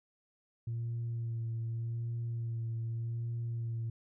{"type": "tone with vibrato", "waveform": "sine", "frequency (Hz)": 115.7, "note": "A#2", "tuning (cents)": -13, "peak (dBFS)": -32, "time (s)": [0.67, 3.9], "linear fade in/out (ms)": 5, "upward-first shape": "sine", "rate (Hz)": 0.84, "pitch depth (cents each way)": 22, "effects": ["tanh soft clip ceiling -31 dBFS"]}